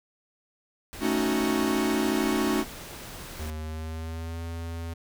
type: noise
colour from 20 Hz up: pink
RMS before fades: -41 dBFS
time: 0.93-3.5 s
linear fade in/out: 0 ms
type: chord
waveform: 45% pulse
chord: D# half-diminished seventh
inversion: second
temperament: equal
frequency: 220 / 277.2 / 311.1 / 370 Hz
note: A3 / C#4 / D#4 / F#4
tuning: 0 / 0 / 0 / 0 cents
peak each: -29 dBFS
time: 1-2.65 s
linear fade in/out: 50 ms
type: tone with pitch glide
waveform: square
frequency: 77.78 to 83.36 Hz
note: D#2 to E2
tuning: 0 to +20 cents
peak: -33 dBFS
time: 3.39-4.94 s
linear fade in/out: 10 ms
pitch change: +120 cents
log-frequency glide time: 3.56-4.42 s
effects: none